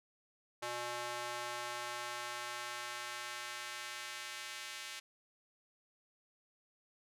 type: tone with high-pass filter sweep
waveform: square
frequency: 120.8 Hz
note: B2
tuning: 38 cents flat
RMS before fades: -43 dBFS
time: 0.62-5 s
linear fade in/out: 10 ms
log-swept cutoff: 670 to 2300 Hz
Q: 0.95
effects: low-pass 11000 Hz 12 dB/octave